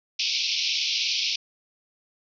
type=band-pass noise; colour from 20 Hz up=white; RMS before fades=-26 dBFS; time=0.19-1.36 s; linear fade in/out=5 ms; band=2300 to 5700 Hz; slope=96 dB/octave; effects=none